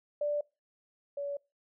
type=tone pair in turn; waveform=sine; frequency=587.3 / 568.6 Hz; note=D5 / C#5; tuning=0 / +44 cents; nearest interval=minor second; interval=56 cents; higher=first; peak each=-28 / -33 dBFS; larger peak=first; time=0.21-0.41 / 1.17-1.37 s; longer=neither; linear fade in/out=5 ms; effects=noise-tail reverb RT60 0.3 s tail -26 dB re dry